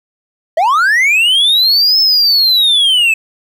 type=linear two-way sweep; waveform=triangle; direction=up then down; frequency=607 to 5274 to 2564 Hz; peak=-6 dBFS; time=0.57-3.14 s; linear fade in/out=5 ms; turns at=2 s; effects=8-bit